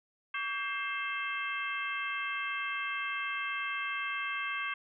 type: harmonic tone with a mistuned harmonic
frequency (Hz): 529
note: C5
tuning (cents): +19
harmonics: 2 / 3 / 4 / 5 / 6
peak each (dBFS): -38 / -38 / -38 / -39 / -45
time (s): 0.34-4.74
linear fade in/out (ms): 5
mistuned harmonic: 2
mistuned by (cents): +130
effects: none